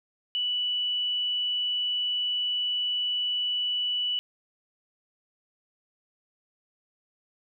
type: tone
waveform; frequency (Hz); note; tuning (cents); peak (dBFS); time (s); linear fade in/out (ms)
sine; 2960; F#7; 0; -25; 0.35-4.19; 0
effects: none